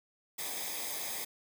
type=noise with comb filter; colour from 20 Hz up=white; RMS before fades=-38 dBFS; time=0.38-1.25 s; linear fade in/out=10 ms; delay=0.7 ms; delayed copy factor=-0.7; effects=none